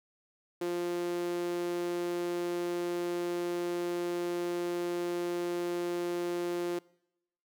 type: tone with high-pass filter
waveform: sawtooth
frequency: 174.61 Hz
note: F3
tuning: in tune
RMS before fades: -33 dBFS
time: 0.61-6.79 s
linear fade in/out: 5 ms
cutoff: 350 Hz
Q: 3.7
effects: noise-tail reverb RT60 0.8 s tail -23 dB re dry